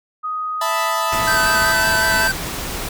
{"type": "tone", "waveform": "sine", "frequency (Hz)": 1249, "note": "D#6", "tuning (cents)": 6, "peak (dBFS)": -21, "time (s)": [0.23, 1.73], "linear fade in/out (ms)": 20}
{"type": "chord", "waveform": "sawtooth", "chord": "E suspended fourth", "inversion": "none", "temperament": "equal", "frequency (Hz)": [659.3, 880, 987.8], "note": ["E5", "A5", "B5"], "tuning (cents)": [0, 0, 0], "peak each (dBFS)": -20, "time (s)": [0.61, 2.28], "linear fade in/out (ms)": 5}
{"type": "noise", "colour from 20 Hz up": "pink", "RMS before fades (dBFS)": -26, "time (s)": [1.12, 2.89], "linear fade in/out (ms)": 5}
{"type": "tone with vibrato", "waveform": "square", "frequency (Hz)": 1540, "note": "G6", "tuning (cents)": -31, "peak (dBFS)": -17, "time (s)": [1.27, 2.32], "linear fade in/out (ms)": 10, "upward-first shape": "square", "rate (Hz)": 5.3, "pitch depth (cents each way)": 18}
{"effects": []}